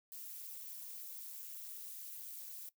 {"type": "noise with amplitude modulation", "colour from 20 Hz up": "violet", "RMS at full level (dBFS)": -44, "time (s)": [0.12, 2.69], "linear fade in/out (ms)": 2, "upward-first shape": "sine", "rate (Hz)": 236, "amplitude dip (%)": 100, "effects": ["noise-tail reverb RT60 0.1 s tail -17 dB re dry"]}